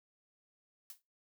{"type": "noise with exponential decay", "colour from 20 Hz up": "blue", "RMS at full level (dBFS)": -45, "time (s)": [0.9, 1.02], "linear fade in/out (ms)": 0, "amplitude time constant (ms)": 24, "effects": ["noise-tail reverb RT60 0.3 s tail -26 dB re dry"]}